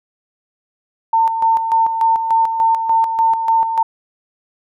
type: tone with tremolo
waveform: sine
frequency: 903 Hz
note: A5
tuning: 45 cents sharp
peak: -10 dBFS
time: 1.13-3.83 s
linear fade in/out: 5 ms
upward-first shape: square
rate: 3.4 Hz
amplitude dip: 55%
effects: none